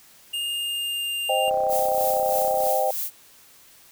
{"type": "tone with pitch glide", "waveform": "square", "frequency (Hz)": [2826, 2798], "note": ["F7", "F7"], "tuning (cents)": [20, 3], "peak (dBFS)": -26, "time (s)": [0.33, 1.5], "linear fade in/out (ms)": 10, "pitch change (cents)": -17, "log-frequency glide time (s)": [0.47, 1.19]}
{"type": "chord", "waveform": "sine", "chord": "C minor", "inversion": "none", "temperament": "equal", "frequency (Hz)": [523.3, 622.3, 784], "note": ["C5", "Eb5", "G5"], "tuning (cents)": [0, 0, 0], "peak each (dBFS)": [-25, -25, -23], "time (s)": [1.29, 2.91], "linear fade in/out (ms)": 5}
{"type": "click train", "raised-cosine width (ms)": 1, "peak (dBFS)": -26, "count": 39, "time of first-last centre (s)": [1.48, 2.667], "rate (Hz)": 32}
{"type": "noise with tremolo", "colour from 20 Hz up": "violet", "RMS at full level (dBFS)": -27, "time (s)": [1.68, 3.11], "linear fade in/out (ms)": 50, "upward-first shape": "triangle", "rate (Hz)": 3.2, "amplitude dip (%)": 65}
{"effects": ["white hiss -52 dBFS RMS until 3.91 s"]}